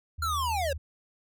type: tone with vibrato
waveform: sine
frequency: 78.6 Hz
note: D#2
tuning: 18 cents sharp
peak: -33 dBFS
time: 0.18-0.78 s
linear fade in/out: 10 ms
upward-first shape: triangle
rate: 12 Hz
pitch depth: 54 cents each way
type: linear sweep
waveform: square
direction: down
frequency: 1396.9 to 523.3 Hz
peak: -28 dBFS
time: 0.22-0.73 s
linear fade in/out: 5 ms
effects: none